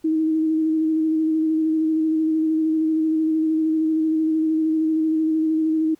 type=tone with vibrato; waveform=sine; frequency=316.4 Hz; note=D#4; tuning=29 cents sharp; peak=-17 dBFS; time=0.04-5.95 s; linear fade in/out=10 ms; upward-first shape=square; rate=13 Hz; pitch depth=16 cents each way; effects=pink hiss -60 dBFS RMS until 5.99 s